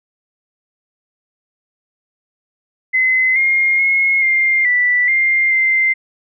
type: tone with pitch steps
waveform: sine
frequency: 2043 / 2131 / 2164 / 2108 / 1971 / 2100 / 2084 Hz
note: C7 / C7 / C#7 / C7 / B6 / C7 / C7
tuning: -42 / +31 / -42 / +12 / -4 / +6 / -7 cents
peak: -11 dBFS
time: 2.93-5.94 s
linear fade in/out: 20 ms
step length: 430 ms
effects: none